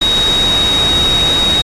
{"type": "tone in noise", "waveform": "sine", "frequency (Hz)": 3782, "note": "A#7", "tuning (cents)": 24, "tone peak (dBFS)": -10, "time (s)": [0.01, 1.62], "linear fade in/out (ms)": 10, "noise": "pink", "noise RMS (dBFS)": -19, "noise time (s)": [0.01, 1.62], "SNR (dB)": 6, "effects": ["low-pass 8000 Hz 12 dB/octave", "AAC 48 kbps"]}